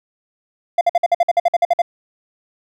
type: tone bursts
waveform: triangle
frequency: 692 Hz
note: F5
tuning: 16 cents flat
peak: -8 dBFS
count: 13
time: 0.78-1.819 s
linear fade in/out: 5 ms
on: 31 ms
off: 53 ms
effects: none